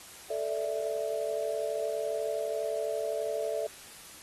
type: chord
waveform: sine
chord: A suspended fourth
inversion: none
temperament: equal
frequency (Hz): 440 / 587.3 / 659.3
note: A4 / D5 / E5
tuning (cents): 0 / 0 / 0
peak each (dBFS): -34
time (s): 0.3-3.67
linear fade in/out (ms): 5
effects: white hiss -49 dBFS RMS until 4.22 s + AAC 32 kbps